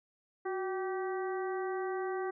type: harmonic tone with a mistuned harmonic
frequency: 386.3 Hz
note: G4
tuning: 25 cents flat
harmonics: 1 / 2 / 3 / 4 / 5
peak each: -34 / -40 / -44 / -46 / -48 dBFS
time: 0.45-2.31 s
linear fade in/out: 10 ms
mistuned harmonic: 1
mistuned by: -71 cents
effects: none